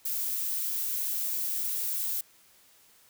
violet noise, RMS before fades -31 dBFS, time 0.05-2.21 s, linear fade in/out 5 ms, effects white hiss -60 dBFS RMS until 3.09 s

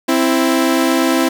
sawtooth tone pair together, 262.6 / 330.8 Hz, C4 / E4, +6 / +6 cents, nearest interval major third, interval 400 cents, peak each -11 dBFS, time 0.08-1.29 s, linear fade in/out 10 ms, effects 7-bit

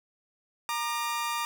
sawtooth tone pair together, 935 / 1200.1 Hz, A#5 / D6, +5 / +37 cents, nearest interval major third, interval 432 cents, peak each -28 dBFS, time 0.69-1.45 s, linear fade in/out 0 ms, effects none

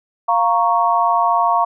sine chord, Bb minor, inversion second, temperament equal, 698.5 / 932.3 / 1108.7 Hz, F5 / Bb5 / Db6, 0 / 0 / 0 cents, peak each -17 dBFS, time 0.28-1.65 s, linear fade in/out 10 ms, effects none

